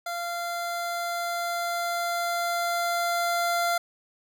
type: tone with level ramp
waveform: 25% pulse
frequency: 691 Hz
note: F5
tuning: 19 cents flat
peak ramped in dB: -26 to -19 dBFS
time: 0.06-3.78 s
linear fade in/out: 5 ms
effects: none